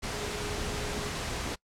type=tone in noise; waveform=sine; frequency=415.3 Hz; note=G#4; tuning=in tune; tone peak=-39 dBFS; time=0.12-1.11 s; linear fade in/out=20 ms; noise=pink; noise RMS=-34 dBFS; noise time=0.02-1.56 s; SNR=-8 dB; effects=noise-tail reverb RT60 0.1 s tail -23 dB re dry + low-pass 8000 Hz 12 dB/octave